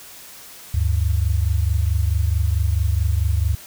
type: tone pair together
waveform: sine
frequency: 73.42 / 98 Hz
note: D2 / G2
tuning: 0 / 0 cents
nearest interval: perfect fourth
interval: 500 cents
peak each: -18 / -20 dBFS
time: 0.74-3.55 s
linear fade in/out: 5 ms
effects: white hiss -41 dBFS RMS until 3.66 s